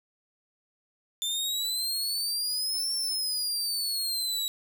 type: exponential two-way sweep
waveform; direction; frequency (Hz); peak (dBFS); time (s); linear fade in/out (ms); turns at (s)
sawtooth; up then down; 3543 to 5450 to 3858; -25; 1.22-4.48; 0; 2.93
effects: 10-bit